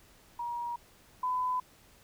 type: tone pair in turn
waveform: sine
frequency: 952 / 1005.6 Hz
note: A#5 / B5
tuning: +36 / +31 cents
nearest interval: minor second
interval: 95 cents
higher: second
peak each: -33 / -28 dBFS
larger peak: second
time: 0.39-0.76 / 1.23-1.6 s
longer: neither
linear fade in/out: 5 ms
effects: pink hiss -60 dBFS RMS until 2.03 s

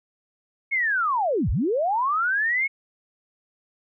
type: linear two-way sweep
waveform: sine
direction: down then up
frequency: 2217 to 41.64 to 2217 Hz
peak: -20 dBFS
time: 0.71-2.68 s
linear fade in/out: 20 ms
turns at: 1.5 s
effects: none

